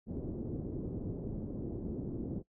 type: low-pass noise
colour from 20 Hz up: white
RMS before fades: -39 dBFS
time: 0.06-2.43 s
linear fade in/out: 50 ms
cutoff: 360 Hz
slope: 24 dB/octave
effects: noise-tail reverb RT60 0.1 s tail -21 dB re dry